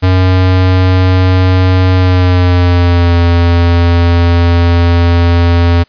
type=tone with pitch glide; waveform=square; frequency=92.5 to 85.81 Hz; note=F#2 to F2; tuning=0 to -30 cents; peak=-6 dBFS; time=0.02-5.84 s; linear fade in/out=20 ms; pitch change=-130 cents; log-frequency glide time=1.94-3.16 s; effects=white hiss -48 dBFS RMS until 5.88 s + resampled to 11025 Hz